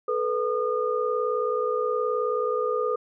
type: tone cluster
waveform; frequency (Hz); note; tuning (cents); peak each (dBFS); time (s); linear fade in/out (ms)
sine; 434.3 / 493.2 / 1219; A4 / B4 / D#6; -23 / -2 / -36; -27 / -26 / -29; 0.08-2.96; 5
effects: none